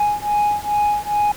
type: beating tone pair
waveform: sine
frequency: 830 / 832.4 Hz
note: G#5 / G#5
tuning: -1 / +4 cents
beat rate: 2.4 Hz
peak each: -17 dBFS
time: 0-1.32 s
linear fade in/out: 5 ms
effects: tanh soft clip ceiling -13 dBFS + pink hiss -36 dBFS RMS until 1.36 s